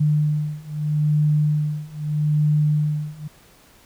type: beating tone pair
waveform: sine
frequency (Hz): 150.1 / 150.89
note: D3 / D3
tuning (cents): +38 / +47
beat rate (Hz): 0.79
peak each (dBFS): -21 / -20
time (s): 0-3.28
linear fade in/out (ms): 10
effects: pink hiss -52 dBFS RMS until 3.85 s